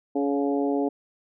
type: harmonic tone with a mistuned harmonic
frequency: 141.2 Hz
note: C#3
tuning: 32 cents sharp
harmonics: 2 / 3 / 4 / 5 / 6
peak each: -24 / -27 / -32 / -32 / -37 dBFS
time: 0.15-0.89 s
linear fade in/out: 10 ms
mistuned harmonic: 4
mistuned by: -21 cents
effects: none